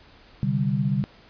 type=chord; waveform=sine; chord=C suspended second; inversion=none; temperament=equal; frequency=130.81 / 146.83 / 196 Hz; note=C3 / D3 / G3; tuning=0 / 0 / 0 cents; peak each=-25 dBFS; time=0.43-1.04 s; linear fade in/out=0 ms; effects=pink hiss -52 dBFS RMS until 1.29 s + resampled to 11025 Hz